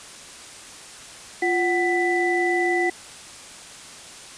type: tone cluster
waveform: sine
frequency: 349.4 / 745 / 1988 Hz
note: F4 / F#5 / B6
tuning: +1 / +12 / +11 cents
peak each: -22 / -25 / -23 dBFS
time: 1.42-2.9 s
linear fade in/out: 5 ms
effects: white hiss -41 dBFS RMS until 4.37 s + resampled to 22050 Hz